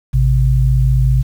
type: tone pair together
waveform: sine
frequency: 55.04 / 130 Hz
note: A1 / C3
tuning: +1 / -11 cents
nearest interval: octave + minor third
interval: 1488 cents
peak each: -12 dBFS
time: 0.13-1.23 s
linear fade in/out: 20 ms
effects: 7-bit